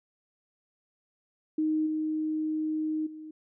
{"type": "tone with level steps", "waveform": "sine", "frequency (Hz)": 311.1, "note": "D#4", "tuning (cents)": 0, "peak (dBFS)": [-24, -27, -40], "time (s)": [1.58, 3.31], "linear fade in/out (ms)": 5, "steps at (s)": [1.86, 3.06], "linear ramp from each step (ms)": 10, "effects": []}